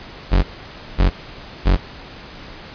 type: tone bursts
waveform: 40% pulse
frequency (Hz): 46.25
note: F#1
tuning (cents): 0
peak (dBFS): -10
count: 3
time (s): 0.31-1.77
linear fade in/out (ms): 20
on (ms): 120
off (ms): 550
effects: pink hiss -37 dBFS RMS until 2.74 s + resampled to 11025 Hz